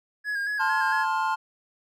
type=tone with vibrato; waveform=triangle; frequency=1652 Hz; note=G#6; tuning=10 cents flat; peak=-24 dBFS; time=0.24-1.06 s; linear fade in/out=50 ms; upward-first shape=square; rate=4.4 Hz; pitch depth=34 cents each way
type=chord; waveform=triangle; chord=F major; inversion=first; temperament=equal with one note detuned; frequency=880 / 1046.5 / 1413.1 Hz; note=A5 / C6 / F6; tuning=0 / 0 / +20 cents; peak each=-24 / -26 / -28 dBFS; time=0.59-1.36 s; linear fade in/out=20 ms
effects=none